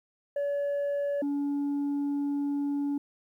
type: tone pair in turn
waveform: sine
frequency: 570 / 285 Hz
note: C#5 / C#4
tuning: +48 / +48 cents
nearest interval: octave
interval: 1200 cents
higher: first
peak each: -24 dBFS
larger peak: neither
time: 0.36-1.22 / 1.22-2.98 s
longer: second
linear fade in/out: 5 ms
effects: tanh soft clip ceiling -26 dBFS + 11-bit